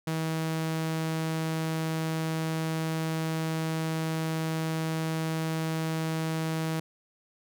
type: tone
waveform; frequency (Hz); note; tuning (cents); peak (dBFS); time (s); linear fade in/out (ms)
sawtooth; 160.4; E3; -47; -24; 0.07-6.8; 5
effects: none